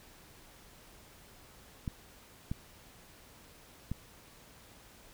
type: clicks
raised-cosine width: 5 ms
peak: -22 dBFS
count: 3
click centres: 1.878 / 2.515 / 3.916 s
effects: pink hiss -57 dBFS RMS until 5.13 s